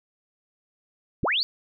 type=linear sweep; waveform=sine; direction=up; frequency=33.59 to 4699 Hz; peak=-21 dBFS; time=1.23-1.43 s; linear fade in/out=0 ms; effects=none